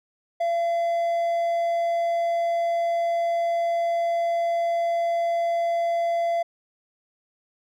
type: tone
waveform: triangle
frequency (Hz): 680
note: F5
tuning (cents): -46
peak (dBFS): -19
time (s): 0.4-6.43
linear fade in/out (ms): 10
effects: none